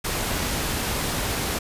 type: noise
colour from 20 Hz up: pink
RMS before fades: -26 dBFS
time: 0.04-1.59 s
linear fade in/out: 10 ms
effects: resampled to 32000 Hz